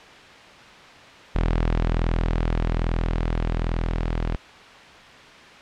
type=tone with level ramp; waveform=sawtooth; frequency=41.2 Hz; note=E1; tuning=in tune; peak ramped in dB=-15 to -19 dBFS; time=1.35-4.36 s; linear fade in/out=0 ms; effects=white hiss -44 dBFS RMS until 5.61 s + low-pass 3000 Hz 12 dB/octave